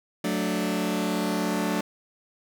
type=chord; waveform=sawtooth; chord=D major; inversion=first; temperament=just; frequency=183.54 / 220.2 / 293.7 Hz; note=F#3 / A3 / D4; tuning=-14 / +2 / 0 cents; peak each=-25 dBFS; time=0.24-1.81 s; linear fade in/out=5 ms; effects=none